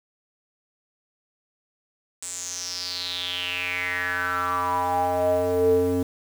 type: tone with band-pass filter sweep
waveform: square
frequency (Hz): 89.6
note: F2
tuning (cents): +45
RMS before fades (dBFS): -25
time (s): 2.22-6.03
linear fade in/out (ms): 5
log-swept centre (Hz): 8100 to 340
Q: 6.8
effects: 7-bit